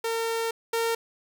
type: tone pair in turn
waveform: sawtooth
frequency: 456 / 458.6 Hz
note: A#4 / A#4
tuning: -38 / -28 cents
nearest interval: unison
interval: 10 cents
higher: second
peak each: -22 / -20 dBFS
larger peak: second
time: 0.04-0.51 / 0.73-0.95 s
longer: first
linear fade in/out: 5 ms
effects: none